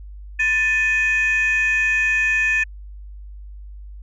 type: tone pair together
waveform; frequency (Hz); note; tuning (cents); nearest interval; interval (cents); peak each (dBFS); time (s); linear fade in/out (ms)
sine; 1766 / 2498; A6 / D#7; +6 / +6; tritone; 600; -17; 0.39-2.64; 10
effects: tanh soft clip ceiling -12 dBFS + added 50 Hz sine -34 dBFS peak until 4.02 s